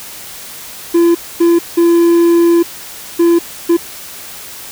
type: tone bursts at uneven times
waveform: triangle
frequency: 340.2 Hz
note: F4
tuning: 45 cents flat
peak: -4 dBFS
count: 5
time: 0.94-1.15 / 1.4-1.59 / 1.77-2.63 / 3.19-3.39 / 3.69-3.77 s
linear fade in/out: 10 ms
effects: white hiss -30 dBFS RMS until 4.71 s